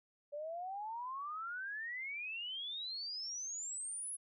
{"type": "exponential sweep", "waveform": "sine", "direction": "up", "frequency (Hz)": [571, 10830], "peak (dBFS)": -40, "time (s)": [0.32, 4.17], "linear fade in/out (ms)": 20, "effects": []}